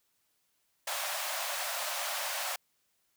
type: high-pass noise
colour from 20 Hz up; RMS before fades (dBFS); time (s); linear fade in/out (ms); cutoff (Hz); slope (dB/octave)
pink; -35; 0.87-2.56; 5; 560; 96
effects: white hiss -75 dBFS RMS until 3.16 s